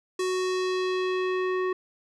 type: tone with low-pass filter sweep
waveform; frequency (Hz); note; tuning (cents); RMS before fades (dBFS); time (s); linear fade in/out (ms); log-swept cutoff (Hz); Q
square; 370; F#4; 0; -27; 0.19-1.73; 5; 8200 to 1700; 1.3
effects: none